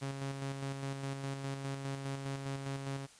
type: tone with tremolo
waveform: sawtooth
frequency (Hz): 137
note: C#3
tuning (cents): -20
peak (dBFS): -32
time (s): 0.01-3.07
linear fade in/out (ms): 20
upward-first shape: square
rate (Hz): 4.9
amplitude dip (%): 40
effects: white hiss -59 dBFS RMS until 3.19 s + resampled to 22050 Hz